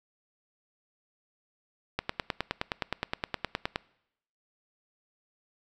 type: click train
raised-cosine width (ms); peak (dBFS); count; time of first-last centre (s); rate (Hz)
0.3; -12; 18; 1.99-3.759; 9.61
effects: noise-tail reverb RT60 0.8 s tail -23 dB re dry